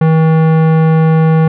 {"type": "tone with tanh clipping", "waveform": "sine", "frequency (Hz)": 160, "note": "D#3", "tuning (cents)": 49, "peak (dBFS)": -8, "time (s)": [0.01, 1.48], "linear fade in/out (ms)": 5, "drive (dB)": 18, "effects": []}